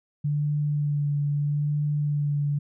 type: tone with vibrato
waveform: sine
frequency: 146.3 Hz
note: D3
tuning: 6 cents flat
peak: -22 dBFS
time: 0.24-2.59 s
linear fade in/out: 10 ms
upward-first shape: sine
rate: 0.78 Hz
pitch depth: 19 cents each way
effects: none